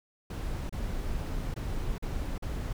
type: noise with dropouts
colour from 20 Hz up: brown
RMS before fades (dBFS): -33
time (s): 0.3-2.73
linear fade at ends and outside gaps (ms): 5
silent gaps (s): 0.695-0.725 / 1.542-1.561 / 1.982-2.024 / 2.381-2.423
effects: none